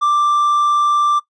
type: tone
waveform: triangle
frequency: 1178 Hz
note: D6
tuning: 5 cents sharp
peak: -10 dBFS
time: 0.01-1.2 s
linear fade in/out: 20 ms
effects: noise-tail reverb RT60 0.1 s tail -19 dB re dry + resampled to 22050 Hz